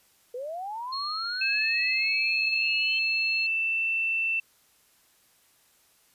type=linear sweep; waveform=sine; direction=up; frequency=472.5 to 3100 Hz; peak=-32 dBFS; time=0.34-2.99 s; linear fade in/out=5 ms
type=tone; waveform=sine; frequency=4268 Hz; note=C8; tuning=34 cents sharp; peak=-31 dBFS; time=0.92-3.47 s; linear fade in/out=10 ms
type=tone with pitch glide; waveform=sine; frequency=2600 to 2673 Hz; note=E7 to E7; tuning=-24 to +23 cents; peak=-24 dBFS; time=1.41-4.4 s; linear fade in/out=5 ms; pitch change=+47 cents; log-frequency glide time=1.99-3.86 s
effects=white hiss -63 dBFS RMS until 6.14 s + resampled to 32000 Hz